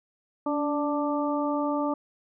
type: harmonic tone with a mistuned harmonic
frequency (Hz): 294.3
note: D4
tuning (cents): +4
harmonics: 1 / 2 / 3 / 4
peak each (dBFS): -27 / -30 / -32 / -33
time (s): 0.46-1.94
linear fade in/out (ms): 5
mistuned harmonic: 1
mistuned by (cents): -33
effects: none